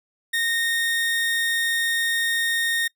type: tone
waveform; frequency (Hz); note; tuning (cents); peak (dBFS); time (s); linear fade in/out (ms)
30% pulse; 1847; A#6; -16; -18; 0.33-2.88; 10
effects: noise-tail reverb RT60 0.1 s tail -23 dB re dry